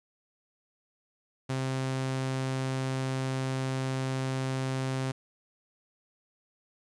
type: tone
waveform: sawtooth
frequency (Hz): 131.9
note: C3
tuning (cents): +14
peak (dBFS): -25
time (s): 1.49-5.12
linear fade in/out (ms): 10
effects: resampled to 22050 Hz + 11-bit